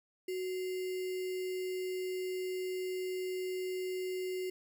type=tone with sample-and-hold; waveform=sine; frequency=370.2 Hz; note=F#4; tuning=1 cent sharp; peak=-34 dBFS; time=0.28-4.5 s; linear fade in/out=5 ms; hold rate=2450 Hz; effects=none